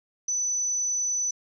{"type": "tone", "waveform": "sine", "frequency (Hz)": 5990, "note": "F#8", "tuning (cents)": 20, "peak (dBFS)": -24, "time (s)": [0.28, 1.31], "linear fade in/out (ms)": 5, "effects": []}